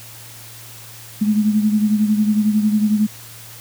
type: beating tone pair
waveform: sine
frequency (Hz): 210.5 / 221.5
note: G#3 / A3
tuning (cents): +24 / +12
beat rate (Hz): 11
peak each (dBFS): -14 / -21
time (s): 1.21-3.07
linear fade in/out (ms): 10
effects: added 114 Hz sine -42 dBFS peak until 3.6 s + white hiss -39 dBFS RMS until 3.6 s